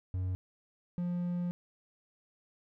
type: tone pair in turn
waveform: triangle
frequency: 92.3 / 176.01 Hz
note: F#2 / F3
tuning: -4 / +14 cents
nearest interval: major seventh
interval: 1118 cents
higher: second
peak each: -29 / -29 dBFS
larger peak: neither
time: 0.14-0.35 / 0.98-1.51 s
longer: second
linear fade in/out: 0 ms
effects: none